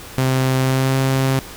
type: tone with pitch glide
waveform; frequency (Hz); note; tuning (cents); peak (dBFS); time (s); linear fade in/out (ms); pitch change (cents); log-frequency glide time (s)
sawtooth; 130.81 to 133.25; C3 to C3; 0 to +32; -11; 0.18-1.39; 0; +32; 0.6-0.96
effects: pink hiss -36 dBFS RMS until 1.56 s